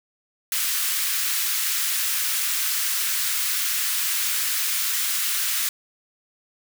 white high-pass noise, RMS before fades -24 dBFS, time 0.52-5.69 s, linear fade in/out 2 ms, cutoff 1300 Hz, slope 24 dB/octave, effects none

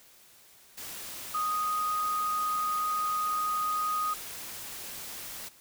sine tone in noise, 1244.5 Hz, D#6, in tune, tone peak -27 dBFS, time 1.34-4.14 s, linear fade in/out 10 ms, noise white, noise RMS -41 dBFS, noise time 0.77-5.49 s, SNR +11 dB, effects white hiss -57 dBFS RMS until 5.6 s

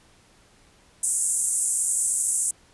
white band-pass noise, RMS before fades -24 dBFS, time 1.03-2.51 s, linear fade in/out 5 ms, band 7600 to 9900 Hz, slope 48 dB/octave, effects pink hiss -57 dBFS RMS until 2.73 s + resampled to 24000 Hz

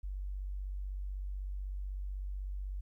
sine tone, 48.02 Hz, G1, 35 cents flat, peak -36 dBFS, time 0.03-2.81 s, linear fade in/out 10 ms, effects 13-bit

